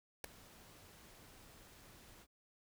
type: noise with ADSR envelope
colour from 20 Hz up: pink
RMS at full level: -36 dBFS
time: 0.24-2.27 s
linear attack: 3 ms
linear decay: 4 ms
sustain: -24 dB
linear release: 54 ms
effects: none

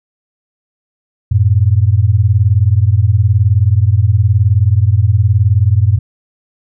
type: beating tone pair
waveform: sine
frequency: 92.5 / 111.5 Hz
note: F#2 / A2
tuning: 0 / +23 cents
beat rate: 19 Hz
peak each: -10 dBFS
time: 1.31-5.99 s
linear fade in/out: 10 ms
effects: none

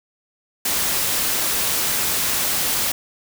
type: noise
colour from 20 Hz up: white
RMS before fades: -21 dBFS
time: 0.65-2.92 s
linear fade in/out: 5 ms
effects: none

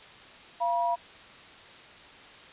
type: tone pair together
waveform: sine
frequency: 689 / 964 Hz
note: F5 / B5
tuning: -24 / -42 cents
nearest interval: tritone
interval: 582 cents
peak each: -27 dBFS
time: 0.6-0.96 s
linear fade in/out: 20 ms
effects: white hiss -49 dBFS RMS until 2.52 s + resampled to 8000 Hz

